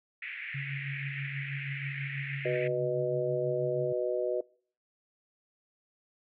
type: band-pass noise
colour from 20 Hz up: white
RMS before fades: -40 dBFS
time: 0.22-2.68 s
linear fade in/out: 5 ms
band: 1800 to 2400 Hz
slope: 48 dB/octave
type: tone with tremolo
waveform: sine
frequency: 138.59 Hz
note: C#3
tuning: in tune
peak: -33 dBFS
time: 0.54-3.93 s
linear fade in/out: 10 ms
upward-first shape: sine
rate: 6.2 Hz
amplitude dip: 50%
type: chord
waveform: sine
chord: B major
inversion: second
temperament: just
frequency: 370.4 / 493.9 / 617.4 Hz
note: F#4 / B4 / D#5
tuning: +2 / 0 / -14 cents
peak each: -32 dBFS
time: 2.45-4.41 s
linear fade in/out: 5 ms
effects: noise-tail reverb RT60 0.5 s tail -25 dB re dry